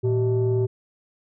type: tone pair together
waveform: sine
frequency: 114.01 / 383.2 Hz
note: A#2 / G4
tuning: -38 / -39 cents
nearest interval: octave + major sixth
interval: 2099 cents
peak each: -19 / -20 dBFS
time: 0.03-0.67 s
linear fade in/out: 20 ms
effects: tanh soft clip ceiling -15 dBFS